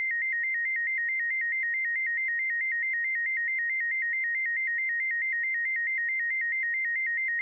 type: tone with vibrato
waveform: sine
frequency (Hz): 1975.5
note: B6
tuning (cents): 0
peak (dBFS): -26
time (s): 0-7.41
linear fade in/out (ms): 0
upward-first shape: square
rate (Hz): 4.6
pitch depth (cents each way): 95
effects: none